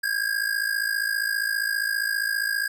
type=ring-modulated tone; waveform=square; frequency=1626 Hz; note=G#6; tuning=37 cents flat; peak=-21 dBFS; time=0.03-2.68 s; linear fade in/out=10 ms; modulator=27.5 Hz; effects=none